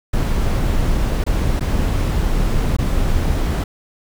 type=noise with dropouts; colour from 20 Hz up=brown; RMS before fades=-17 dBFS; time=0.13-3.64 s; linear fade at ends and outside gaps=5 ms; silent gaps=1.24-1.264 / 1.596-1.607 / 2.767-2.785 s; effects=none